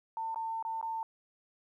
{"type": "tone with dropouts", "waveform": "sine", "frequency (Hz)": 899, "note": "A5", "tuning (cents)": 37, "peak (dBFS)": -33, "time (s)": [0.17, 1.03], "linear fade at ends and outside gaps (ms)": 1, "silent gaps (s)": [[0.345, 0.359], [0.626, 0.65], [0.813, 0.827]], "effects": ["12-bit"]}